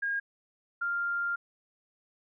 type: tone pair in turn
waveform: sine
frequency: 1625 / 1396.6 Hz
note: G#6 / F6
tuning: -38 / 0 cents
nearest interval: minor third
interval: 262 cents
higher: first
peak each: -28 dBFS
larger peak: neither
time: 0.02-0.2 / 0.81-1.36 s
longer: second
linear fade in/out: 10 ms
effects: none